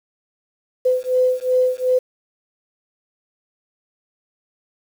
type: beating tone pair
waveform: sine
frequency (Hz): 506 / 508.7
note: B4 / C5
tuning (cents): +42 / -49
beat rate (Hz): 2.7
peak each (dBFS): -18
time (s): 0.85-1.99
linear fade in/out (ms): 10
effects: 7-bit